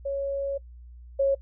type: tone pair in turn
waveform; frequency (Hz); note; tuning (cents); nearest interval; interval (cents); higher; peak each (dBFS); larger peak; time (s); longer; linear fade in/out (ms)
sine; 554.4 / 549; C#5 / C#5; 0 / -17; unison; 17; first; -26 / -19; second; 0.05-0.58 / 1.19-1.35; first; 10
effects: noise-tail reverb RT60 0.1 s tail -24 dB re dry + added 60 Hz sine -43 dBFS peak until 1.41 s